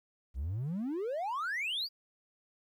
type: exponential sweep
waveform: triangle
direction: up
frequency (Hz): 58.27 to 4879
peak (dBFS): -30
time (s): 0.34-1.89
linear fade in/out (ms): 50
effects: tanh soft clip ceiling -27 dBFS + 12-bit